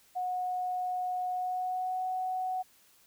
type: tone with pitch glide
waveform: sine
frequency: 730 to 742.8 Hz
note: F#5 to F#5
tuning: -24 to +7 cents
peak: -30 dBFS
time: 0.15-2.63 s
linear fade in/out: 20 ms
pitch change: +31 cents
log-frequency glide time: 1.31-2.04 s
effects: white hiss -63 dBFS RMS until 3.06 s